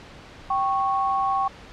sine tone pair together, 779.9 / 1103 Hz, G5 / C#6, -9 / -9 cents, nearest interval tritone, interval 600 cents, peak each -23 / -23 dBFS, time 0.5-1.48 s, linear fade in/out 5 ms, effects pink hiss -44 dBFS RMS until 1.72 s + low-pass 4000 Hz 12 dB/octave

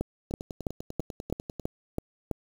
two click trains, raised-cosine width 2 ms, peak -23 / -15 dBFS, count 14 / 8, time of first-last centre 0.31-1.597 / 0.01-2.313 s, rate 10.1 / 3.04 Hz, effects 7-bit

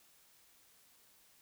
silence, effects white hiss -66 dBFS RMS until 1.41 s

